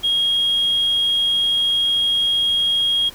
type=tone; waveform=sine; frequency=3269 Hz; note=G#7; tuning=28 cents flat; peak=-14 dBFS; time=0.03-3.1 s; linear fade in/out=20 ms; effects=tanh soft clip ceiling -12 dBFS + pink hiss -41 dBFS RMS until 3.14 s